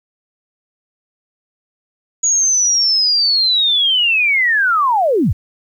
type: linear sweep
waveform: sine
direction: down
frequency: 6770 to 53 Hz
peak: -11 dBFS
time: 2.23-5.33 s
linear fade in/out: 10 ms
effects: 8-bit